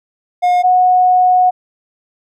triangle / sine tone pair in turn, 717 / 731.6 Hz, F5 / F#5, +45 / -20 cents, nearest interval unison, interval 35 cents, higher second, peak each -7 dBFS, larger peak neither, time 0.42-0.63 / 0.63-1.51 s, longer second, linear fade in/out 20 ms, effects none

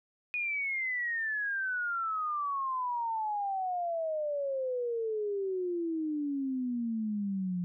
sine exponential sweep, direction down, 2477 to 174.61 Hz, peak -30 dBFS, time 0.34-7.64 s, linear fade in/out 0 ms, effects none

